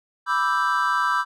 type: chord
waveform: triangle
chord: E minor seventh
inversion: second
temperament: equal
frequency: 987.8 / 1174.7 / 1318.5 / 1568 Hz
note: B5 / D6 / E6 / G6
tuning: 0 / 0 / 0 / 0 cents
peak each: -23 dBFS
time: 0.26-1.25 s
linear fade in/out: 50 ms
effects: none